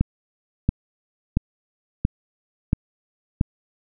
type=click train; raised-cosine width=5 ms; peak=-5 dBFS; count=6; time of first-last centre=0.01-3.411 s; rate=1.47 Hz; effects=none